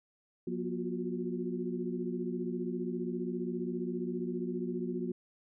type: tone cluster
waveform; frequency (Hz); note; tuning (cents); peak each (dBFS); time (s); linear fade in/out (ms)
sine; 179.8 / 239.5 / 354.2 / 369.1; F#3 / A#3 / F4 / F#4; -49 / +47 / +24 / -4; -38 / -37 / -39 / -40; 0.47-5.12; 5
effects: none